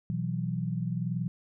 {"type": "chord", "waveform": "sine", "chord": "B suspended fourth", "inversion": "none", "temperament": "just", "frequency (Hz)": [123.47, 164.63, 185.21], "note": ["B2", "E3", "F#3"], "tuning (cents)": [0, -2, 2], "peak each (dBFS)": [-33, -32, -34], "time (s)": [0.1, 1.28], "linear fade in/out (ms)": 0, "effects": []}